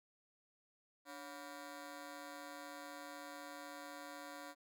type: ring-modulated tone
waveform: 15% pulse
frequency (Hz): 426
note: G#4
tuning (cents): +44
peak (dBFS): -39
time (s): 1.05-4.55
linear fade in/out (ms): 50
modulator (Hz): 132
effects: none